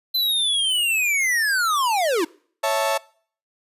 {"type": "linear sweep", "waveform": "square", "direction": "down", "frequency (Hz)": [4070, 295.3], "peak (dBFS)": -19, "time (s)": [0.14, 2.25], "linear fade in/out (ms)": 10}
{"type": "chord", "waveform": "35% pulse", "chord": "A major", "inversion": "first", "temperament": "equal", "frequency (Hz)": [554.4, 659.3, 880], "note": ["C#5", "E5", "A5"], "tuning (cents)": [0, 0, 0], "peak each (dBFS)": -22, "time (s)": [2.63, 2.98], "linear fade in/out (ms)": 10}
{"effects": ["noise-tail reverb RT60 0.5 s tail -23 dB re dry", "resampled to 32000 Hz"]}